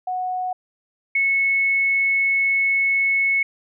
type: tone pair in turn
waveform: sine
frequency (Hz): 736 / 2199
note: F#5 / C#7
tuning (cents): -9 / -14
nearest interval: octave + perfect fifth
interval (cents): 1895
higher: second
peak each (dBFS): -22 / -16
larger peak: second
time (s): 0.07-0.53 / 1.15-3.43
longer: second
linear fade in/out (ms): 5
effects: none